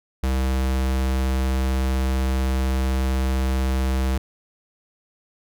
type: tone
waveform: square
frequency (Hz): 65.41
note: C2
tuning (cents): 0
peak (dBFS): -20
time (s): 0.23-4.18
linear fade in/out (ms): 5
effects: none